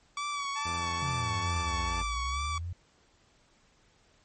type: tone with vibrato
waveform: sawtooth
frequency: 1142 Hz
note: D6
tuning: 49 cents flat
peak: -28 dBFS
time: 0.17-2.58 s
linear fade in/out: 2 ms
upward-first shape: sine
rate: 2.3 Hz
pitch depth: 40 cents each way
type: tone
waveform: sawtooth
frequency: 880 Hz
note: A5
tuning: in tune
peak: -33 dBFS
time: 0.55-2.02 s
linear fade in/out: 20 ms
type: tone with pitch glide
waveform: sawtooth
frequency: 85.7 to 86.55 Hz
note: F2 to F2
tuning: -32 to -15 cents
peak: -33 dBFS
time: 0.65-2.03 s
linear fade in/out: 10 ms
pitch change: +17 cents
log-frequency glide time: 1.25-1.45 s
type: exponential two-way sweep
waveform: sine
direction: down then up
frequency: 145.5 to 52.3 to 91.4 Hz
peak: -33 dBFS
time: 1.02-2.73 s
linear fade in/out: 5 ms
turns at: 2.01 s
effects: pink hiss -65 dBFS RMS until 4.24 s + MP3 32 kbps